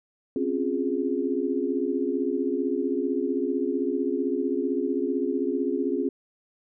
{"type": "chord", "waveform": "sine", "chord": "Db major seventh", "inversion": "third", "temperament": "equal with one note detuned", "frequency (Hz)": [261.6, 277.2, 352.9, 415.3], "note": ["C4", "Db4", "F4", "Ab4"], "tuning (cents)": [0, 0, 18, 0], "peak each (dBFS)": -29, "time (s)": [0.36, 6.09], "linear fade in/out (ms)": 2, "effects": []}